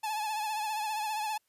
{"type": "tone with vibrato", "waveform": "45% pulse", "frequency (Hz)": 858, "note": "A5", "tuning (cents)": -44, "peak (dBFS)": -31, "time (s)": [0.03, 1.38], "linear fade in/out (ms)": 10, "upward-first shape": "triangle", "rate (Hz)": 15, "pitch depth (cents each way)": 63, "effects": ["white hiss -75 dBFS RMS until 1.48 s", "resampled to 32000 Hz"]}